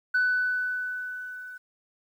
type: tone with level ramp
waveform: sine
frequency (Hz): 1496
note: F#6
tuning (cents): +19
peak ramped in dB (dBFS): -18 to -39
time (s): 0.14-1.58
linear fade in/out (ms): 10
effects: tanh soft clip ceiling -18 dBFS + 10-bit